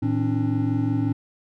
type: tone cluster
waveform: triangle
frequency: 112.3 / 158.8 / 268.9 / 294.6 Hz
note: A2 / D#3 / C4 / D4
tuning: +36 / +36 / +47 / +6 cents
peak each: -22 / -31 / -23 / -24 dBFS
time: 0.02-1.13 s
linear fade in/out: 10 ms
effects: none